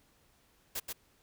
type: noise with echo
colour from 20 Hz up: white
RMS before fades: -36 dBFS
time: 0.75-0.8 s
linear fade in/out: 10 ms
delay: 130 ms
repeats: 1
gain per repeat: -3 dB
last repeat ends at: 0.93 s
effects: pink hiss -68 dBFS RMS until 1.22 s